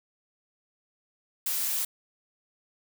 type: noise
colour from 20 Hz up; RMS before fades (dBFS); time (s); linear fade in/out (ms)
blue; -29; 1.46-1.85; 5
effects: none

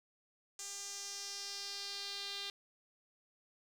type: tone with band-pass filter sweep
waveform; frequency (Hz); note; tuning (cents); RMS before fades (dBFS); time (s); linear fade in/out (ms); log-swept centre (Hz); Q
sawtooth; 399.6; G4; +33; -44; 0.59-2.5; 2; 6900 to 3800; 3.5
effects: 10-bit

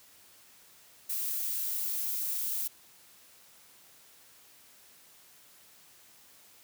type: noise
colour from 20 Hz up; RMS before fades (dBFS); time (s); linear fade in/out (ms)
violet; -33; 1.09-2.68; 10
effects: white hiss -58 dBFS RMS until 6.63 s + high-pass 60 Hz 12 dB/octave

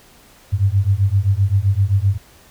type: beating tone pair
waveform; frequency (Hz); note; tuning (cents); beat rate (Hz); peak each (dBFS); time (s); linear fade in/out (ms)
sine; 94.8 / 102.5; F#2 / G#2; +43 / -22; 7.7; -16; 0.52-2.18; 20
effects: pink hiss -48 dBFS RMS until 2.5 s

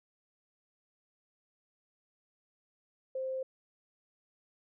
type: tone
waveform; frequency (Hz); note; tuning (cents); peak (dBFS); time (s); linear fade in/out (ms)
sine; 524; C5; +2; -33; 3.15-3.43; 5
effects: none

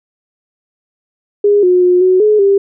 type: tone with pitch steps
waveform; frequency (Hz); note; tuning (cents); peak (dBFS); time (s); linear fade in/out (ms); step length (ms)
sine; 409.8 / 361.6 / 359.3 / 370.3 / 424.5 / 396.2; G#4 / F#4 / F4 / F#4 / G#4 / G4; -23 / -40 / +49 / +1 / +38 / +18; -6; 1.44-2.58; 5; 190
effects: none

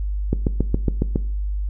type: click train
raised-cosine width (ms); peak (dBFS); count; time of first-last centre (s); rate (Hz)
3; -6; 7; 0.33-1.159; 7.24
effects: noise-tail reverb RT60 0.5 s tail -18 dB re dry + added 50 Hz sine -21 dBFS peak until 1.69 s

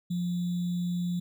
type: tone with sample-and-hold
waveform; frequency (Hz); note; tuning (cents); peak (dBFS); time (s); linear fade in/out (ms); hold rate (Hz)
sine; 176.2; F3; +16; -27; 0.1-1.2; 10; 3675
effects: none

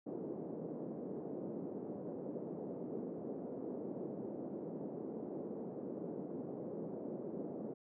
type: band-pass noise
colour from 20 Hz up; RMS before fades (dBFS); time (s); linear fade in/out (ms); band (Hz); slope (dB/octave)
white; -44; 0.06-7.74; 10; 170 to 480; 24
effects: none

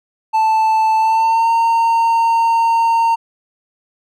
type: tone with pitch glide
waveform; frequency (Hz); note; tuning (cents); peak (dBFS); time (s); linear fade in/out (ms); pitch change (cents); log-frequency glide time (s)
triangle; 880 to 917.4; A5 to A#5; 0 to -28; -9; 0.33-3.16; 20; +72; 0.97-1.5
effects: none

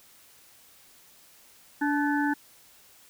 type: harmonic tone with a mistuned harmonic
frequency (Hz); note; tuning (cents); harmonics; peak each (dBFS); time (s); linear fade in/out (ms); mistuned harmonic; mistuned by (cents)
290; D4; -22; 1 / 3 / 5 / 6; -25 / -30 / -32 / -33; 1.81-2.34; 10; 5; +62
effects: white hiss -56 dBFS RMS until 3.09 s

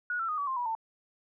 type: tone with pitch steps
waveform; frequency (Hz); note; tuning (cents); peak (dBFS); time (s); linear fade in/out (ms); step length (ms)
sine; 1455 / 1342 / 1237.7 / 1141.6 / 1052.9 / 971.1 / 895.7; F#6 / E6 / D#6 / D6 / C6 / B5 / A5; -29 / +31 / -9 / -49 / +11 / -29 / +31; -29; 0.1-0.751; 2; 93
effects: none

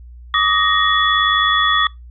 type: tone cluster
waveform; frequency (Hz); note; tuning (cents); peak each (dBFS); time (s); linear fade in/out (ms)
sine; 1152 / 1251 / 1867 / 3414; D6 / D#6 / A#6 / G#7; -34 / +9 / +2 / +47; -18; 0.34-1.87; 2
effects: noise-tail reverb RT60 0.2 s tail -25 dB re dry + added 60 Hz sine -35 dBFS peak until 2.1 s

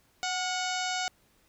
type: harmonic tone with a mistuned harmonic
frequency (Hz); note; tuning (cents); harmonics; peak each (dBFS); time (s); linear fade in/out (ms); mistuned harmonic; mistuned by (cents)
740; F#5; 0; 1 / 2 / 3 / 4 / 5 / 6 / 7 / 8 / 9 / 10; -33 / -36 / -38 / -39 / -40 / -41 / -41 / -42 / -43 / -43; 0.23-1.08; 0; 2; -50
effects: pink hiss -66 dBFS RMS until 1.48 s

